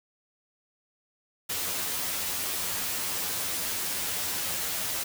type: noise with comb filter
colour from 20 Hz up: white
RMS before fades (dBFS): -31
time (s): 1.49-5.04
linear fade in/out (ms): 10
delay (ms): 11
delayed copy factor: +0.9
effects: none